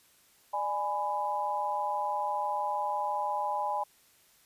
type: chord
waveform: sine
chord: G# diminished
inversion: second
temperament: just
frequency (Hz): 598 / 830.6 / 996.7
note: D5 / G#5 / B5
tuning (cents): +31 / 0 / +16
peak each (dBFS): -37 / -31 / -33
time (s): 0.53-3.84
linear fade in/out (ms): 10
effects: white hiss -63 dBFS RMS until 4.45 s + resampled to 32000 Hz